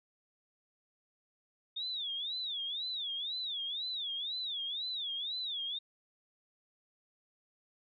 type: tone with vibrato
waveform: sine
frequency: 3602 Hz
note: A7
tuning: 40 cents sharp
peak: -35 dBFS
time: 1.76-5.79 s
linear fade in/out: 10 ms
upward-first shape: sine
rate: 2 Hz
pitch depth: 200 cents each way
effects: none